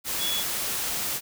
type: tone in noise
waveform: sine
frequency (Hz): 3385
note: G#7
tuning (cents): +32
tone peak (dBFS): -27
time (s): 0.18-0.44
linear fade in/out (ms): 50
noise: white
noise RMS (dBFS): -29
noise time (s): 0.04-1.21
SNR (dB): -1
effects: none